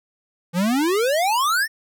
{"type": "exponential sweep", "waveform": "square", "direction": "up", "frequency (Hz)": [164.81, 1864.7], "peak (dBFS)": -18, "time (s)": [0.53, 1.68], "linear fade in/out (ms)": 50, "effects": []}